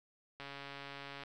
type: click train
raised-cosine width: 0.3 ms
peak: -30 dBFS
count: 118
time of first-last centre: 0.4-1.236 s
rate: 140 Hz
effects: none